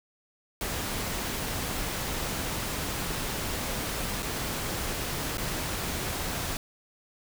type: noise with dropouts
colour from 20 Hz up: pink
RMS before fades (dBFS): -32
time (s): 0.61-6.57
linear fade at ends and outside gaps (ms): 1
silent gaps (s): 4.224-4.228 / 5.372-5.381
effects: none